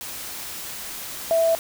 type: tone in noise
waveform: sine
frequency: 659.3 Hz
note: E5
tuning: in tune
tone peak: -16 dBFS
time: 1.31-1.55 s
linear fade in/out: 0 ms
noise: white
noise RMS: -34 dBFS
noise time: 0.01-1.59 s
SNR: +15 dB
effects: none